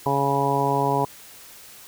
harmonic tone, 139.4 Hz, C#3, 10 cents sharp, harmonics 1 / 2 / 3 / 4 / 5 / 6 / 7, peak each -27 / -29 / -26 / -30 / -28 / -26 / -24 dBFS, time 0.06-1.05 s, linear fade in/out 2 ms, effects white hiss -45 dBFS RMS until 1.87 s

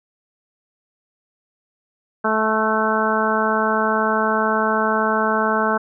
harmonic tone with a mistuned harmonic, 218 Hz, A3, 16 cents flat, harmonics 1 / 2 / 3 / 4 / 5 / 6 / 7, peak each -24 / -24 / -24 / -24 / -24 / -24 / -24 dBFS, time 2.24-5.78 s, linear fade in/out 10 ms, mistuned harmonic 6, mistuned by +20 cents, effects none

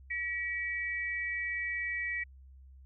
sine tone pair together, 1929 / 2292 Hz, B6 / D7, -41 / -43 cents, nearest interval minor third, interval 298 cents, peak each -34 / -36 dBFS, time 0.1-2.24 s, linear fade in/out 10 ms, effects added 66 Hz sine -51 dBFS peak until 2.85 s

